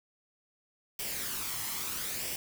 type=noise with flanger; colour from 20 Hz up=white; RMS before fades=-36 dBFS; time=0.99-2.36 s; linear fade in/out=2 ms; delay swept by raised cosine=0.37 to 0.98 ms; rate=0.76 Hz; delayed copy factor=+0.5; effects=none